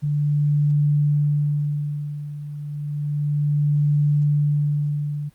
sine tone with tremolo, 146.83 Hz, D3, in tune, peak -15 dBFS, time 0.02-5.3 s, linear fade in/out 20 ms, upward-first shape sine, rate 0.31 Hz, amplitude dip 80%, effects pink hiss -60 dBFS RMS until 5.34 s + Opus 48 kbps

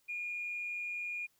sine tone with amplitude modulation, 2428 Hz, D#7, 43 cents flat, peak -34 dBFS, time 0.08-1.27 s, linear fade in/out 20 ms, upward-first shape sine, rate 181 Hz, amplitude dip 30%, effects tanh soft clip ceiling -30 dBFS + white hiss -73 dBFS RMS until 1.39 s

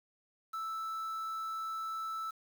triangle tone with quantisation, 1318.5 Hz, E6, in tune, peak -34 dBFS, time 0.53-2.31 s, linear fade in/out 10 ms, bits 9, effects none

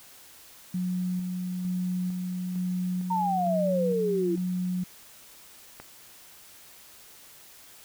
sine tone with tremolo, 181.6 Hz, F#3, 32 cents flat, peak -26 dBFS, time 0.74-4.84 s, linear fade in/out 5 ms, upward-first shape square, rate 1.1 Hz, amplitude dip 30%
sine exponential sweep, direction down, 931 to 329.6 Hz, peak -24 dBFS, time 3.1-4.36 s, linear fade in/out 10 ms
click, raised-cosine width 0.5 ms, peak -26 dBFS, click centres 5.8 s
effects white hiss -51 dBFS RMS until 7.84 s

